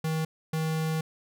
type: tone pair in turn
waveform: square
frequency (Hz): 158.9 / 158.9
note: D#3 / D#3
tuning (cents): +37 / +37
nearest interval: unison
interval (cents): 0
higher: neither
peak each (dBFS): -27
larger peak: neither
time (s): 0.04-0.25 / 0.53-1.01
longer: second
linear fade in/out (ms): 5
effects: none